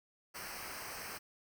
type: noise with comb filter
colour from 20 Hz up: pink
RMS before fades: -45 dBFS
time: 0.34-1.19 s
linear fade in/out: 20 ms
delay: 0.28 ms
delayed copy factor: -0.8
effects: none